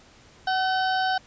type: harmonic tone with a mistuned harmonic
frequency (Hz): 761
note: F#5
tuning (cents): +48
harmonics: 1 / 2 / 4 / 5 / 6 / 7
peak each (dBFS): -23 / -27 / -35 / -38 / -37 / -38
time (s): 0.47-1.18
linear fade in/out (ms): 5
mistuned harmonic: 1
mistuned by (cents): -23
effects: pink hiss -53 dBFS RMS until 1.26 s + resampled to 16000 Hz